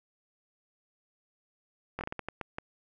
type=slowing click train; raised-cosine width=0.5 ms; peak=-20 dBFS; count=9; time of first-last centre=1.99-2.585 s; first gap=20 ms; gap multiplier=1.36; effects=none